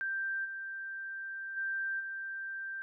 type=tone with level steps; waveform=sine; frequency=1573 Hz; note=G6; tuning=6 cents sharp; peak=-32 / -38 / -32 / -37 dBFS; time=0.01-2.82 s; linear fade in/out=0 ms; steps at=0.44 / 1.56 / 1.99 s; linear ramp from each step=20 ms; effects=none